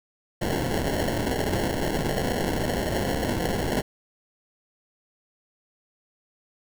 white noise with sample-and-hold, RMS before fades -26 dBFS, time 0.41-3.82 s, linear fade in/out 10 ms, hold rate 1225 Hz, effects none

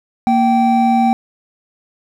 triangle tone pair together, 233.1 / 775.5 Hz, A#3 / G5, 0 / -19 cents, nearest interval octave + major sixth, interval 2081 cents, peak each -11 dBFS, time 0.27-1.13 s, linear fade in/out 0 ms, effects none

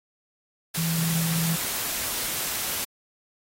sine tone in noise, 164.81 Hz, E3, in tune, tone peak -24 dBFS, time 0.77-1.56 s, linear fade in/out 10 ms, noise white, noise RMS -29 dBFS, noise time 0.74-2.85 s, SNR +2 dB, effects AAC 48 kbps

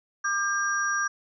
sine tone cluster, 1193 / 1602 / 5730 Hz, D6 / G6 / F8, +27 / +37 / +44 cents, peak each -28 / -26 / -33 dBFS, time 0.24-1.08 s, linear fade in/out 10 ms, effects none

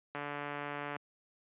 click train, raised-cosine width 0.5 ms, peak -24 dBFS, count 119, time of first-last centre 0.15-0.964 s, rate 145 Hz, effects high-pass 150 Hz 12 dB/octave + resampled to 8000 Hz

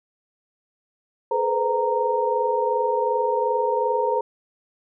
sine tone cluster, 427.2 / 487.3 / 510 / 927 Hz, G#4 / B4 / C5 / A#5, +49 / -23 / -44 / -10 cents, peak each -25 / -29 / -24 / -23 dBFS, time 1.31-4.21 s, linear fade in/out 5 ms, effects none

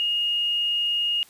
sine tone, 2855 Hz, F7, 37 cents sharp, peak -21 dBFS, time 0-1.23 s, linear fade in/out 0 ms, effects white hiss -53 dBFS RMS until 1.29 s + resampled to 32000 Hz

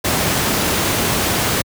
pink noise, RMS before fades -17 dBFS, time 0.04-1.62 s, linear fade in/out 10 ms, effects high-pass 80 Hz 12 dB/octave

